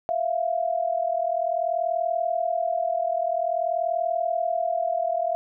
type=tone pair together; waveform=sine; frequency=659.3 / 699.8 Hz; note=E5 / F5; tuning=0 / +3 cents; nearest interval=minor second; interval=103 cents; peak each=-25 dBFS; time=0.09-5.35 s; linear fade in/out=0 ms; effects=none